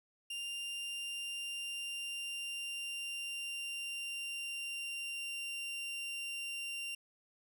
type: tone with pitch glide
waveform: 40% pulse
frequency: 2794 to 2775 Hz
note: F7 to F7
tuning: 0 to -12 cents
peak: -38 dBFS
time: 0.3-6.95 s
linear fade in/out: 5 ms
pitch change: -12 cents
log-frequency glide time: 0.45-5.29 s
effects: none